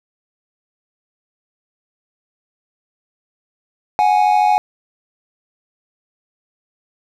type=tone pair together; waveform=triangle; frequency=737.4 / 830.6 Hz; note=F#5 / G#5; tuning=-6 / 0 cents; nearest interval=major second; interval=206 cents; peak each=-13 / -11 dBFS; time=3.99-4.58 s; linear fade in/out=0 ms; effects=none